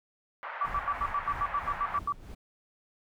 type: band-pass noise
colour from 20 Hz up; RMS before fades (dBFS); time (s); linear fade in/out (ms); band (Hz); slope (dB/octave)
pink; -39; 0.43-1.98; 0; 770 to 1900; 24
type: tone bursts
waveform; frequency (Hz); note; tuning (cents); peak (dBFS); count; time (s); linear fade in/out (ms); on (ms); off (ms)
sine; 1154; D6; -31; -26; 12; 0.61-2.123; 2; 50; 83
type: noise with tremolo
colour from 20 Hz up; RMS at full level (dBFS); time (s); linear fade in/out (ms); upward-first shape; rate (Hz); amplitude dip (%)
brown; -41; 0.64-2.35; 10; sine; 3.1; 65
effects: none